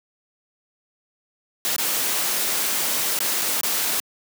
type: noise with dropouts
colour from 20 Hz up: white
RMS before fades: -23 dBFS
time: 1.65-4 s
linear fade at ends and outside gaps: 0 ms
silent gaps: 1.761-1.782 / 3.189-3.204 / 3.414-3.418 / 3.61-3.633 s
effects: high-pass 200 Hz 12 dB/octave